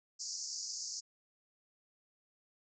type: band-pass noise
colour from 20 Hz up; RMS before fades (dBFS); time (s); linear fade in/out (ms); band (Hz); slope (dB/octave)
pink; -42; 0.19-1.01; 20; 4700 to 7100; 96
effects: none